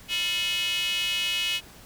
square tone with high-pass filter, 196 Hz, G3, in tune, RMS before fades -27 dBFS, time 0.08-1.61 s, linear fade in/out 50 ms, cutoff 2800 Hz, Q 6.8, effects pink hiss -49 dBFS RMS until 1.85 s

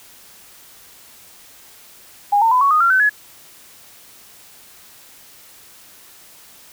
sine tone with pitch steps, 817 / 906.5 / 1005.8 / 1116.1 / 1238.3 / 1374 / 1524.6 / 1691.6 Hz, G#5 / A#5 / B5 / C#6 / D#6 / F6 / G6 / G#6, -29 / -49 / +31 / +11 / -9 / -29 / -49 / +31 cents, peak -11 dBFS, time 2.32-3.096 s, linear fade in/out 10 ms, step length 97 ms, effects white hiss -45 dBFS RMS until 6.72 s

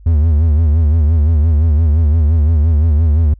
triangle tone with vibrato, 78.1 Hz, D#2, 7 cents sharp, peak -6 dBFS, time 0.06-3.34 s, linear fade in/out 5 ms, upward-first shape sine, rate 5.8 Hz, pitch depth 120 cents each way, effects added 50 Hz sine -36 dBFS peak until 3.39 s

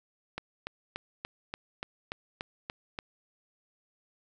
click train, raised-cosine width 0.3 ms, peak -19 dBFS, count 10, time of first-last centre 0.38-2.989 s, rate 3.45 Hz, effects none

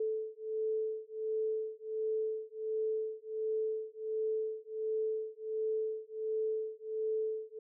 sine beating tone pair, 436.6 / 438 Hz, A4 / A4, -13 / -8 cents, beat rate 1.4 Hz, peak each -36 / -36 dBFS, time 0-7.59 s, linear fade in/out 5 ms, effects none

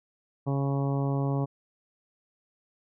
harmonic tone, 138.59 Hz, C#3, in tune, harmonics 1 / 2 / 3 / 4 / 5 / 6 / 7 / 8, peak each -26 / -32 / -36 / -38 / -40 / -42 / -43 / -44 dBFS, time 0.46-1.46 s, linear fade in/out 20 ms, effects none

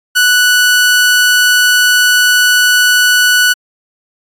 sawtooth tone, 1480 Hz, F#6, in tune, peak -3 dBFS, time 0.15-3.54 s, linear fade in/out 20 ms, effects AAC 64 kbps

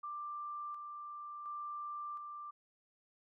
sine tone with tremolo, 1182 Hz, D6, 11 cents sharp, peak -40 dBFS, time 0.03-2.51 s, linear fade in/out 10 ms, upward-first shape square, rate 0.7 Hz, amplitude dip 35%, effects none

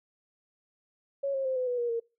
sine tone with pitch steps, 554.4 / 538 / 522.1 / 506.6 / 491.6 / 477.1 / 463 Hz, C#5 / C5 / C5 / B4 / B4 / A#4 / A#4, 0 / +48 / -4 / +44 / -8 / +40 / -12 cents, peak -27 dBFS, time 1.23-2 s, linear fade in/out 10 ms, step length 110 ms, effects noise-tail reverb RT60 0.3 s tail -24 dB re dry

